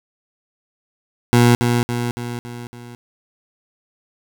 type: tone with echo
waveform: 20% pulse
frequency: 120 Hz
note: B2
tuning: 49 cents flat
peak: -5 dBFS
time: 1.33-1.55 s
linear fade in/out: 0 ms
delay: 280 ms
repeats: 5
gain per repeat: -5 dB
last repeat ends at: 2.95 s
effects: none